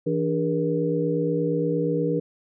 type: tone cluster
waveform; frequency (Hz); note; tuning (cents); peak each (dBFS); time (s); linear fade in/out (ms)
sine; 163.3 / 295 / 407.8 / 476.3; E3 / D4 / G#4 / A#4; -16 / +8 / -32 / +37; -26 / -27 / -29 / -25; 0.06-2.2; 10
effects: none